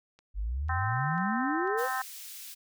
click train, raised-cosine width 0.2 ms, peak -39 dBFS, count 4, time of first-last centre 0.19-1.675 s, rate 2.02 Hz
sine exponential sweep, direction up, 46.25 to 538 Hz, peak -29 dBFS, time 0.34-1.89 s, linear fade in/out 50 ms
harmonic tone, 259.1 Hz, C4, 17 cents flat, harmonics 3 / 4 / 5 / 6 / 7, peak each -34 / -35 / -36 / -37 / -37 dBFS, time 0.69-2.02 s, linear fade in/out 5 ms
white high-pass noise, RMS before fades -44 dBFS, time 1.77-2.55 s, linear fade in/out 20 ms, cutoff 2600 Hz, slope 12 dB/octave
effects none

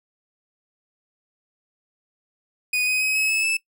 40% pulse tone with pitch steps, 2480 / 2509 / 2538 / 2567 / 2597 / 2627 Hz, D#7 / D#7 / D#7 / E7 / E7 / E7, -6 / +14 / +34 / -47 / -26 / -7 cents, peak -19 dBFS, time 2.73-3.57 s, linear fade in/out 5 ms, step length 140 ms, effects noise-tail reverb RT60 0.1 s tail -21 dB re dry

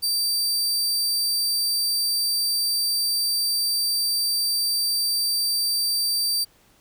sawtooth tone, 4662 Hz, D8, 14 cents flat, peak -18 dBFS, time 0.02-6.45 s, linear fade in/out 20 ms, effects pink hiss -58 dBFS RMS until 6.8 s

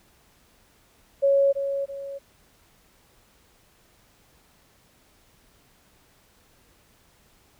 sine tone with echo, 554.4 Hz, C#5, in tune, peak -16 dBFS, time 1.22-1.53 s, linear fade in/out 20 ms, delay 330 ms, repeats 2, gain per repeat -8 dB, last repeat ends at 2.19 s, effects pink hiss -60 dBFS RMS until 7.59 s

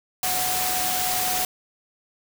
sine tone in noise, 736 Hz, F#5, 9 cents flat, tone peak -28 dBFS, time 0.23-1.45 s, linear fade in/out 2 ms, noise white, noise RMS -25 dBFS, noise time 0.23-1.45 s, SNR -6 dB, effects none

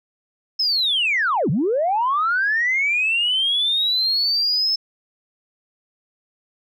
sine linear two-way sweep, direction down then up, 5280 to 123.47 to 5280 Hz, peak -16 dBFS, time 0.59-4.76 s, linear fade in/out 10 ms, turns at 1.5 s, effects tanh soft clip ceiling -12 dBFS

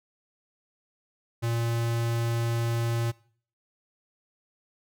square tone, 116.54 Hz, A#2, in tune, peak -26 dBFS, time 1.42-3.12 s, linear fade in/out 20 ms, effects noise-tail reverb RT60 0.5 s tail -21 dB re dry

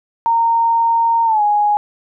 sine tone with pitch glide, 922 to 831 Hz, A#5 to G#5, -19 to +1 cents, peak -11 dBFS, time 0.26-1.77 s, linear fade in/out 0 ms, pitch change -180 cents, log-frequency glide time 1.25-1.42 s, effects none

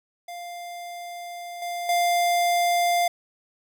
square tone with level steps, 698.5 Hz, F5, in tune, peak -35 / -29 / -20 dBFS, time 0.28-3.08 s, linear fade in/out 5 ms, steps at 1.62 / 1.89 s, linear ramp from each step 2 ms, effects none

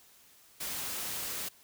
white noise, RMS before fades -37 dBFS, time 0.6-1.49 s, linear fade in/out 10 ms, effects white hiss -60 dBFS RMS until 1.63 s

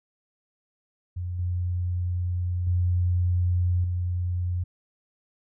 sine tone with level steps, 89 Hz, F2, 33 cents sharp, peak -28 / -24 / -20 / -24 dBFS, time 1.16-4.64 s, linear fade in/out 10 ms, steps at 1.39 / 2.67 / 3.84 s, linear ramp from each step 2 ms, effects none

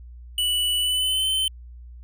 square tone with pitch glide, 2960 to 3073 Hz, F#7 to G7, 0 to -35 cents, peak -21 dBFS, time 0.38-1.48 s, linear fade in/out 2 ms, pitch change +65 cents, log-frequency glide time 0.79-1.27 s, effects added 60 Hz sine -39 dBFS peak until 2.03 s

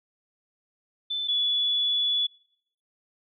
sine tone pair in turn, 3520 / 3424 Hz, A7 / A7, 0 / -48 cents, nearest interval unison, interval 48 cents, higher first, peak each -26 / -22 dBFS, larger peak second, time 1.1-1.28 / 1.28-2.27 s, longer second, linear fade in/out 10 ms, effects noise-tail reverb RT60 0.7 s tail -22 dB re dry

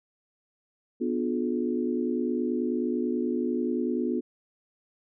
sine chord, B diminished seventh, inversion none, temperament just, 246.9 / 296.3 / 355.6 / 426.7 Hz, B3 / D4 / F4 / Ab4, 0 / +15 / +31 / +47 cents, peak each -28 / -33 / -30 / -34 dBFS, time 1-4.21 s, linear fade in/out 20 ms, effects none

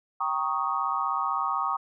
sine chord, Eb dominant seventh, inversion first, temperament equal, 784 / 932.3 / 1108.7 / 1244.5 Hz, G5 / Bb5 / Db6 / Eb6, 0 / 0 / 0 / 0 cents, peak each -33 / -32 / -29 / -29 dBFS, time 0.2-1.77 s, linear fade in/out 10 ms, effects none

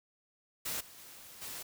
white noise with level steps, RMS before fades -37 / -54 / -52 / -43 dBFS, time 0.65-1.63 s, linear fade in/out 10 ms, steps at 0.8 / 0.97 / 1.41 s, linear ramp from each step 10 ms, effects none

